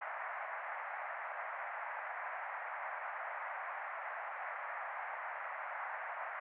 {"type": "band-pass noise", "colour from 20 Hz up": "pink", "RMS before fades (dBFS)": -43, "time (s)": [0.01, 6.4], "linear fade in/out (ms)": 10, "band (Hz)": [650, 2100], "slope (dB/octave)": 48, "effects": []}